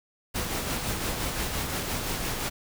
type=noise with tremolo; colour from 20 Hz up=pink; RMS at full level=-29 dBFS; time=0.34-2.5 s; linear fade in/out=20 ms; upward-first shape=sine; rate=5.8 Hz; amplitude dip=35%; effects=none